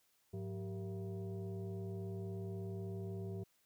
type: tone with frequency modulation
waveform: sine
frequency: 103.8 Hz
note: G#2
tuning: in tune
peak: -40 dBFS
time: 0.33-3.44 s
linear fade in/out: 10 ms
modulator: 284 Hz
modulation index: 1.1
effects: white hiss -75 dBFS RMS until 3.65 s